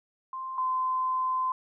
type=tone pair in turn; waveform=sine; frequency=1046.5 / 1030.9 Hz; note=C6 / C6; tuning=0 / -26 cents; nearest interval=unison; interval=26 cents; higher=first; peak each=-33 / -25 dBFS; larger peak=second; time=0.33-0.58 / 0.58-1.52 s; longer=second; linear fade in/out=2 ms; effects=none